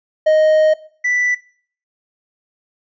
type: tone pair in turn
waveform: triangle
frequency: 622.3 / 1975.7 Hz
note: D#5 / B6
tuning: 0 / 0 cents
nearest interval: octave + minor sixth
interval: 2000 cents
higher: second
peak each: -7 / -13 dBFS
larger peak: first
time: 0.26-0.74 / 1.04-1.35 s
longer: first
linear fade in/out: 10 ms
effects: noise-tail reverb RT60 0.5 s tail -19 dB re dry + resampled to 16000 Hz